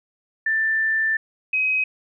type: tone pair in turn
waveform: sine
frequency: 1774 / 2531 Hz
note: A6 / D#7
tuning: +14 / +29 cents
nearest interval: tritone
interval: 615 cents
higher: second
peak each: -18 dBFS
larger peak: neither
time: 0.46-1.17 / 1.53-1.84 s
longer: first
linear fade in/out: 5 ms
effects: none